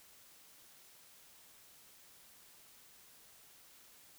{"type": "silence", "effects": ["white hiss -61 dBFS RMS until 4.18 s"]}